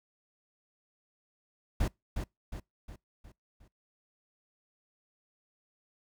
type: noise with echo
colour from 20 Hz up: brown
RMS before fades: -28 dBFS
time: 1.8-1.88 s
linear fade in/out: 5 ms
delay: 360 ms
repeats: 5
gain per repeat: -6 dB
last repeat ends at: 3.68 s
effects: noise-tail reverb RT60 0.2 s tail -25 dB re dry